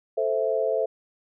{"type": "chord", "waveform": "sine", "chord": "A minor", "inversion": "none", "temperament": "equal", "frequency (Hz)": [440, 523.3, 659.3], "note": ["A4", "C5", "E5"], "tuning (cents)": [0, 0, 0], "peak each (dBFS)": -26, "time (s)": [0.17, 0.86], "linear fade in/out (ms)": 10, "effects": []}